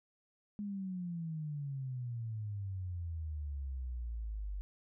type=exponential sweep; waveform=sine; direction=down; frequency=208.8 to 47.9 Hz; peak=-37 dBFS; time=0.59-4.61 s; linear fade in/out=0 ms; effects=none